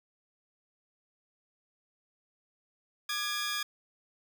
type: tone pair together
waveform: 15% pulse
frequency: 1200.4 / 1669 Hz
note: D6 / G#6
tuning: +38 / +8 cents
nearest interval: tritone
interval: 570 cents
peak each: -29 / -27 dBFS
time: 3.09-3.63 s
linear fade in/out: 5 ms
effects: none